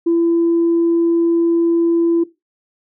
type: tone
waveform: sine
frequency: 336.7 Hz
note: E4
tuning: 37 cents sharp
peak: -10 dBFS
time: 0.06-2.24 s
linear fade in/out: 10 ms
effects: noise-tail reverb RT60 0.2 s tail -17 dB re dry + tanh soft clip ceiling -8 dBFS